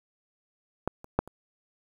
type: clicks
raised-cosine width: 1 ms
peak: -13 / -29 / -8 / -30 dBFS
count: 4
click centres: 0.876 / 1.044 / 1.19 / 1.276 s
effects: 8-bit